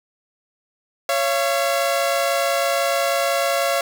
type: tone pair together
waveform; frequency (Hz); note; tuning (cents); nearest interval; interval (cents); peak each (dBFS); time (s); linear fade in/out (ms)
sawtooth; 554.4 / 680.5; C#5 / F5; 0 / -45; major third; 355; -17; 1.09-3.81; 2
effects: none